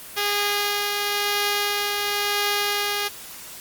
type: tone with tremolo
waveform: 5% pulse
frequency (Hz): 409.9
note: G#4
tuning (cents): -23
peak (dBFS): -9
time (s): 0.16-3.09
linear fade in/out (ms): 20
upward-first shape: triangle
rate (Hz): 0.97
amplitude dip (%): 30
effects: white hiss -39 dBFS RMS until 3.6 s + Opus 32 kbps